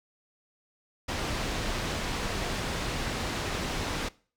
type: low-pass noise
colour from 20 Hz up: pink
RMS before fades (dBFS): -32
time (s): 1.08-4.09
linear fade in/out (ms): 10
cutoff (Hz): 5800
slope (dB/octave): 12
effects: noise-tail reverb RT60 0.4 s tail -21 dB re dry